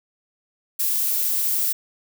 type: noise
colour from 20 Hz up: violet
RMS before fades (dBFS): -22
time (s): 0.79-1.73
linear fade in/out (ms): 10
effects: none